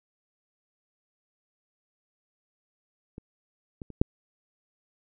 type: clicks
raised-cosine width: 3 ms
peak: -27 / -25 / -29 / -6 dBFS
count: 4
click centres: 3.181 / 3.818 / 3.903 / 4.015 s
effects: none